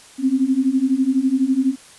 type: beating tone pair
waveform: sine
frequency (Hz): 256.6 / 268.6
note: C4 / C4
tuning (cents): -34 / +46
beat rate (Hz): 12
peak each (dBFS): -19 / -17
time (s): 0.18-1.76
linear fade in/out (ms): 50
effects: white hiss -45 dBFS RMS until 1.98 s + resampled to 24000 Hz